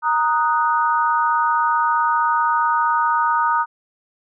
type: chord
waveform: sine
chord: D# minor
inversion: second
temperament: equal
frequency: 932.3 / 1244.5 / 1480 Hz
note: A#5 / D#6 / F#6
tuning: 0 / 0 / 0 cents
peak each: -18 / -19 / -24 dBFS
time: 0.02-3.66 s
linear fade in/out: 50 ms
effects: none